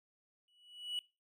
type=tone with exponential growth; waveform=triangle; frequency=2940 Hz; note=F#7; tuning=12 cents flat; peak=-32 dBFS; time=0.48-0.99 s; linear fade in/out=1 ms; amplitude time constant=110 ms; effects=noise-tail reverb RT60 0.3 s tail -22 dB re dry